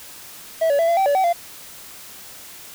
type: tone with pitch steps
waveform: triangle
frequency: 651 / 568 / 665 / 680 / 773 / 572 / 760 / 689 Hz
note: E5 / C#5 / E5 / F5 / G5 / D5 / F#5 / F5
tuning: -22 / +42 / +15 / -46 / -24 / -46 / +46 / -24 cents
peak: -13 dBFS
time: 0.61-1.33 s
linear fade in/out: 10 ms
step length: 90 ms
effects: white hiss -40 dBFS RMS until 2.74 s